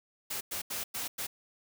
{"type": "noise bursts at uneven times", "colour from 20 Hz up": "white", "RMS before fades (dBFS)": -36, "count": 5, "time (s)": [[0.3, 0.41], [0.51, 0.62], [0.7, 0.84], [0.94, 1.08], [1.18, 1.27]], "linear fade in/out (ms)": 10, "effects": []}